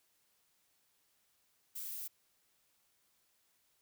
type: noise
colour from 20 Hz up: violet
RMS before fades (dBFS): -43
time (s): 1.75-2.08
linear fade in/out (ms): 10
effects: white hiss -75 dBFS RMS until 3.81 s

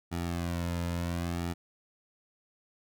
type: tone with flanger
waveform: sawtooth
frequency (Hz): 86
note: F2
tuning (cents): -26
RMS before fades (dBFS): -33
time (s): 0.11-1.54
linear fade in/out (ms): 20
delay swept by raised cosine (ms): 1.9 to 2.65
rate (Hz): 0.7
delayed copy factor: -0.8
effects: none

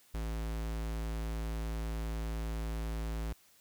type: tone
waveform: square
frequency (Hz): 55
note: A1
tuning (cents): 0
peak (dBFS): -35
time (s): 0.14-3.33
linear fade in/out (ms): 5
effects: white hiss -64 dBFS RMS until 3.6 s

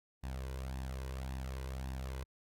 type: tone with flanger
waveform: sawtooth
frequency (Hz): 65.41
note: C2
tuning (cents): 0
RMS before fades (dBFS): -41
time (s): 0.23-2.24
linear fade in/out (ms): 10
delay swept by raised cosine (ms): 1.1 to 2.04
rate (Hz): 1.8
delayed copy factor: +0.6
effects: AAC 48 kbps

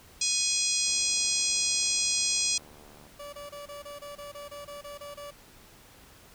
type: harmonic tone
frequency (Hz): 830.6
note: G#5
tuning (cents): 0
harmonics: 3 / 4 / 5 / 6 / 7 / 8 / 9 / 10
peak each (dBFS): -35 / -35 / -34 / -31 / -31 / -33 / -35 / -34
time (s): 0.21-2.58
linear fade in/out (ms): 5
type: click train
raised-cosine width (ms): 1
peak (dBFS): -39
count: 164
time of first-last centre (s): 0.87-3.067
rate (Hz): 74.2
type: tone bursts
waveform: 30% pulse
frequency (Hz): 578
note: D5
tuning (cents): -28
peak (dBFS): -37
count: 13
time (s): 3.19-5.31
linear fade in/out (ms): 10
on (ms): 140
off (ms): 25
effects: pink hiss -54 dBFS RMS until 6.34 s

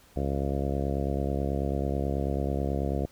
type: harmonic tone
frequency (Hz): 69.2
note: C#2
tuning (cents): -2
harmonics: 1 / 2 / 3 / 4 / 5 / 6 / 7 / 8 / 9 / 10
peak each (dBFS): -30 / -33 / -35 / -36 / -37 / -38 / -38 / -39 / -40 / -40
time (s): 0.16-3.06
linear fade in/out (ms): 5
effects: pink hiss -58 dBFS RMS until 3.11 s

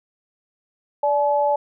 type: tone pair together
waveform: sine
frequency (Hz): 582.1 / 856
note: D5 / A5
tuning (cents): -15 / -48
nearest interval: perfect fifth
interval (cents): 667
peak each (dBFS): -19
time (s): 1.03-1.56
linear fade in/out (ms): 5
effects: none

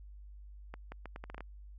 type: accelerating click train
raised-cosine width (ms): 0.5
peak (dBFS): -29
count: 9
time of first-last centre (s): 0.74-1.407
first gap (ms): 180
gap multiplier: 0.76
effects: added 50 Hz sine -48 dBFS peak until 1.78 s

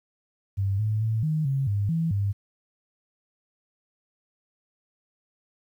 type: tone with pitch steps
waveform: sine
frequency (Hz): 98.2 / 107.6 / 111.1 / 155.5 / 136.1 / 101.4 / 164.2 / 100.3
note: G2 / A2 / A2 / D#3 / C#3 / G#2 / E3 / G2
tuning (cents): +4 / -38 / +17 / -1 / -31 / -41 / -6 / +40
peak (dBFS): -22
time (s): 0.57-2.33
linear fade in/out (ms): 20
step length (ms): 220
effects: 10-bit

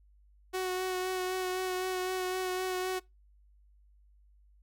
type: tone with vibrato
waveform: sawtooth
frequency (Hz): 370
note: F#4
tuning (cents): 0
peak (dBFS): -27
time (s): 0.53-3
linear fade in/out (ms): 20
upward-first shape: sine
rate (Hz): 3.9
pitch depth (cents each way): 17
effects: noise-tail reverb RT60 0.2 s tail -23 dB re dry + added 50 Hz sine -59 dBFS peak until 4.62 s

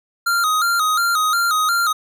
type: tone with vibrato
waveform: square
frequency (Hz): 1318.5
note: E6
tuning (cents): 0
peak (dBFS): -16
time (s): 0.26-1.93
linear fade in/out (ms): 10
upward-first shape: square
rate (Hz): 2.8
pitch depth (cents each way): 88
effects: none

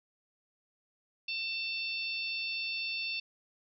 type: harmonic tone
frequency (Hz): 892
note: A5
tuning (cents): +23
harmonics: 3 / 4 / 5 / 6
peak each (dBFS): -35 / -42 / -39 / -47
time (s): 1.28-3.2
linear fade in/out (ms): 5
effects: none

